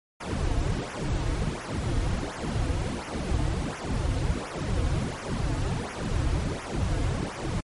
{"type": "noise with flanger", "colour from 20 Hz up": "brown", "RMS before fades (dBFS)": -28, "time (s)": [0.2, 7.61], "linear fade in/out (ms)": 10, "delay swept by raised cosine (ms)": [0.23, 5.23], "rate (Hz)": 1.4, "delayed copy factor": -1, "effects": ["MP3 48 kbps"]}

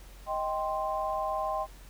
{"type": "chord", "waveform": "sine", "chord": "C minor", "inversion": "first", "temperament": "just", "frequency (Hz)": [627.9, 784.9, 1046.5], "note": ["Eb5", "G5", "C6"], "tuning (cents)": [16, 2, 0], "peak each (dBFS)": -33, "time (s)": [0.26, 1.67], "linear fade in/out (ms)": 50, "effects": ["added 46 Hz sine -48 dBFS peak until 1.89 s", "pink hiss -55 dBFS RMS until 1.89 s"]}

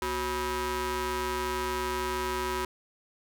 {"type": "ring-modulated tone", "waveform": "sawtooth", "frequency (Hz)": 303.8, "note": "D#4", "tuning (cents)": -41, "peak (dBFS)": -22, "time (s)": [0.02, 2.65], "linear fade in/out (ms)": 2, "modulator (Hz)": 674, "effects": []}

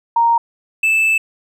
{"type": "tone pair in turn", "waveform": ["sine", "triangle"], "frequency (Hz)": [931, 2633], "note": ["A#5", "E7"], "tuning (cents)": [-2, -3], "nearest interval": "octave + tritone", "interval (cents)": 1799, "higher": "second", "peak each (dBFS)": -10, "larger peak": "neither", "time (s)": [[0.16, 0.38], [0.83, 1.18]], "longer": "second", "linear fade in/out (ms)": 5, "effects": []}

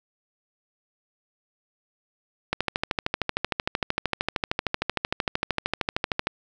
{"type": "click train", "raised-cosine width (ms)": 0.3, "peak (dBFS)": -7, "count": 50, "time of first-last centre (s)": [2.53, 6.27], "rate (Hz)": 13.1, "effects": []}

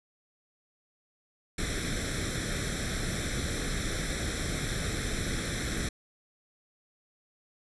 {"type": "noise with comb filter", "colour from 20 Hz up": "pink", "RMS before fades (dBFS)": -32, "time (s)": [1.58, 5.89], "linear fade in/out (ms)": 5, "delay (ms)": 0.53, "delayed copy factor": 0.8, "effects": ["resampled to 24000 Hz"]}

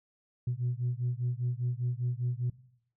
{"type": "beating tone pair", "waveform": "sine", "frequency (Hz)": [120.6, 125.6], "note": ["B2", "B2"], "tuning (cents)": [-41, 30], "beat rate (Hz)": 5, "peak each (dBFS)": -31, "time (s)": [0.47, 2.5], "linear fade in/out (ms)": 5, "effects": ["noise-tail reverb RT60 0.7 s tail -20 dB re dry", "tanh soft clip ceiling -24 dBFS"]}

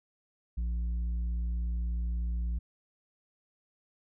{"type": "tone with tanh clipping", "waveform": "sine", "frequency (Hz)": 58.27, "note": "A#1", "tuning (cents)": 0, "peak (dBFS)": -30, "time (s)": [0.57, 2.59], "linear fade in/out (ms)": 10, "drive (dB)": 5, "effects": []}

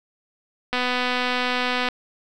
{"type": "click train", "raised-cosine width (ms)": 0.3, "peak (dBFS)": -8, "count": 289, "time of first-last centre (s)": [0.73, 1.887], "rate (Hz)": 249, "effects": []}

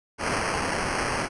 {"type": "noise with sample-and-hold", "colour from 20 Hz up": "violet", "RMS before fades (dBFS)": -27, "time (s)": [0.18, 1.29], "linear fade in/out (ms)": 50, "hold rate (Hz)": 3675, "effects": ["resampled to 24000 Hz"]}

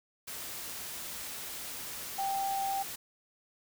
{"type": "tone in noise", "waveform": "sine", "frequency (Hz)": 784, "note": "G5", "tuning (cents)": 0, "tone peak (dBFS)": -30, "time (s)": [2.18, 2.83], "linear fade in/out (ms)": 10, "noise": "white", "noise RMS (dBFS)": -41, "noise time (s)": [0.27, 2.96], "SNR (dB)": 8, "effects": []}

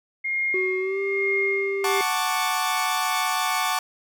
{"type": "tone with tremolo", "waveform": "sine", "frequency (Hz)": 2133, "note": "C7", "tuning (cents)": 33, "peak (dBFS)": -21, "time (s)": [0.24, 2.02], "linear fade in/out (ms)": 10, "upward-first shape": "sine", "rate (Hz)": 1.1, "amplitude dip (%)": 70}
{"type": "tone with pitch glide", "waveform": "triangle", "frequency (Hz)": [373.8, 393.3], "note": ["F#4", "G4"], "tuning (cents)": [18, 6], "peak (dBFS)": -22, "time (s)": [0.54, 2.01], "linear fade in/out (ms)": 2, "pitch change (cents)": 88, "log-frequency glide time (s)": [0.79, 1]}
{"type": "chord", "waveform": "sawtooth", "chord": "D major seventh", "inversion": "first", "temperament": "equal", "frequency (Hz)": [740, 880, 1108.7, 1174.7], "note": ["F#5", "A5", "C#6", "D6"], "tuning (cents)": [0, 0, 0, 0], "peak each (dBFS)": -24, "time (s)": [1.84, 3.79], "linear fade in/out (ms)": 2}
{"effects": []}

